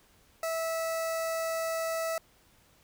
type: tone with notch filter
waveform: sawtooth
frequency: 653 Hz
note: E5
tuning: 17 cents flat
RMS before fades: -32 dBFS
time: 0.43-2.18 s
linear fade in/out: 2 ms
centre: 3300 Hz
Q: 1.7
effects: pink hiss -63 dBFS RMS until 2.83 s